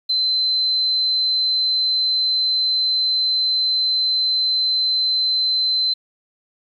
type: tone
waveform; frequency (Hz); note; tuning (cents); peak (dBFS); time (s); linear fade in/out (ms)
sine; 4070; C8; -49; -16; 0.09-5.94; 10
effects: 9-bit